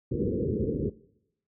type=low-pass noise; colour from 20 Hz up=white; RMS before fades=-28 dBFS; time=0.11-0.9 s; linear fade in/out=10 ms; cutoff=490 Hz; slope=96 dB/octave; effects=noise-tail reverb RT60 0.8 s tail -21 dB re dry + high-pass 60 Hz 12 dB/octave